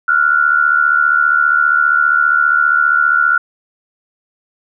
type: tone pair together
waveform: sine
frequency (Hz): 1382 / 1457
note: F6 / F#6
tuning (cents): -19 / -27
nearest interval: minor second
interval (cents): 92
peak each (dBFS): -12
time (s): 0.08-3.38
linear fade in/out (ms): 5
effects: none